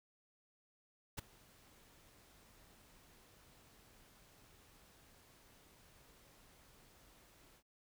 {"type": "noise with ADSR envelope", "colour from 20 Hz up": "pink", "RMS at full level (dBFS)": -41, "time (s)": [1.17, 7.63], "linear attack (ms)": 18, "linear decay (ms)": 10, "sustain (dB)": -24, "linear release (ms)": 63, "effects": []}